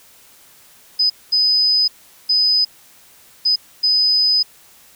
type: tone bursts at uneven times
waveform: sine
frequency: 5010 Hz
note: D#8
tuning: 11 cents sharp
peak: -12 dBFS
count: 5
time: 0.99-1.1 / 1.32-1.88 / 2.29-2.65 / 3.45-3.56 / 3.83-4.43 s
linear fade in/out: 10 ms
effects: white hiss -48 dBFS RMS until 4.95 s